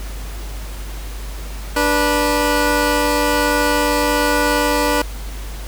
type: tone pair together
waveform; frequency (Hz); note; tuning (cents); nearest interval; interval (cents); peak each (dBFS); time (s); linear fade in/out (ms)
15% pulse; 293.7 / 489.1; D4 / B4; 0 / -17; major sixth; 883; -11; 1.76-5.02; 5
effects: added 50 Hz sine -26 dBFS peak until 5.67 s + pink hiss -36 dBFS RMS until 5.67 s

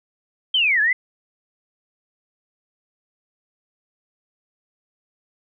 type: linear two-way sweep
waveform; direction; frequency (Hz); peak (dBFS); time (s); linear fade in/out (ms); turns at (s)
sine; down then up; 3200 to 1661.2 to 2075; -15; 0.54-0.93; 5; 0.81
effects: none

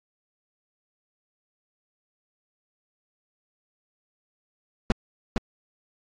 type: noise with echo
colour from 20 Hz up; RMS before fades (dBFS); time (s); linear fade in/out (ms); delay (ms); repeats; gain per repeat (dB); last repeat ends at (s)
brown; -18; 4.9-4.92; 2; 460; 1; -4; 5.38
effects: low-pass 5000 Hz 12 dB/octave + AAC 32 kbps

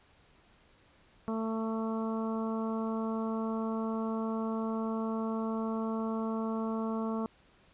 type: harmonic tone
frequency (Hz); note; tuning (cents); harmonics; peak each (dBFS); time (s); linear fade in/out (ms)
222.8; A3; +22; 1 / 2 / 3 / 4 / 5 / 6; -32 / -38 / -42 / -44 / -42 / -48; 1.28-7.26; 0
effects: pink hiss -63 dBFS RMS until 7.73 s + resampled to 8000 Hz

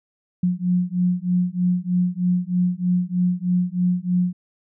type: beating tone pair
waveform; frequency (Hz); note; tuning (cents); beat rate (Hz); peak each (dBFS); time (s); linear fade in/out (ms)
sine; 177.8 / 181; F3 / F#3; +31 / -38; 3.2; -21; 0.43-4.33; 5
effects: none

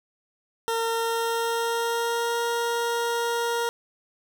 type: tone with pitch glide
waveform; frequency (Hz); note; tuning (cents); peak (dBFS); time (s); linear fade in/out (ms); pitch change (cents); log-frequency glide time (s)
20% pulse; 457.4 to 469.4; A#4 to A#4; -33 to +12; -19; 0.68-3.69; 0; +45; 0.86-2.4
effects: none

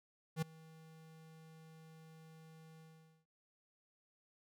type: tone with ADSR envelope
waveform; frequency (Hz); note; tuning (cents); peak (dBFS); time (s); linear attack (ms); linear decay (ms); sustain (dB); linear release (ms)
square; 160.1; D#3; +50; -33; 0.36-3.26; 60; 9; -24; 460
effects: none

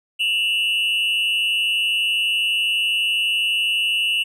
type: tone pair together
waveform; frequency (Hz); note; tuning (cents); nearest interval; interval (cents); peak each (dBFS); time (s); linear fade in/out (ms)
triangle; 2700 / 2912; E7 / F#7; +41 / -28; minor second; 131; -19; 0.19-4.24; 20
effects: none

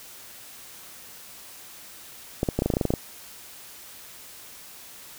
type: clicks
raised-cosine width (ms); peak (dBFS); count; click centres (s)
2; -9; 12; 2.431 / 2.488 / 2.59 / 2.621 / 2.66 / 2.702 / 2.738 / 2.769 / 2.812 / 2.853 / 2.905 / 2.938
effects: white hiss -45 dBFS RMS until 5.18 s

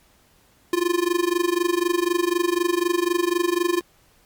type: tone with amplitude modulation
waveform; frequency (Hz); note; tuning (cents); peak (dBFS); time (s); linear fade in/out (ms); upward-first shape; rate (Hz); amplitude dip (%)
square; 349.2; F4; 0; -16; 0.73-3.81; 2; sine; 24; 90
effects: pink hiss -58 dBFS RMS until 4.25 s + MP3 96 kbps

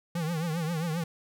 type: tone with vibrato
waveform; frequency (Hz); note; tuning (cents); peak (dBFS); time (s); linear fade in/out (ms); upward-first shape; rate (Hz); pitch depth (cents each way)
square; 164.2; E3; -6; -29; 0.15-1.04; 5; triangle; 7.5; 140
effects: none

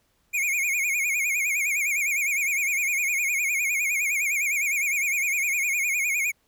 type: tone with vibrato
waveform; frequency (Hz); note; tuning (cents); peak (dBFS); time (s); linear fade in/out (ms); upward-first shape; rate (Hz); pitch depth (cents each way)
square; 2300; D7; -37; -23; 0.33-6.32; 20; sine; 9.8; 130
effects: pink hiss -68 dBFS RMS until 6.47 s

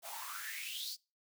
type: noise with high-pass filter sweep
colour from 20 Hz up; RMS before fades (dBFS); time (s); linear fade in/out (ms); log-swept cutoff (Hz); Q
white; -43; 0.02-0.97; 50; 660 to 5000; 8
effects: noise-tail reverb RT60 0.3 s tail -24 dB re dry

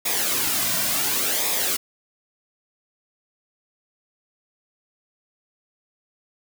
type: noise with flanger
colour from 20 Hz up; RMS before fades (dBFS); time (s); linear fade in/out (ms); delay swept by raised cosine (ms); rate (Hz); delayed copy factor
white; -23; 0.05-1.77; 10; 0.67 to 2.37; 0.7; -0.6
effects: none

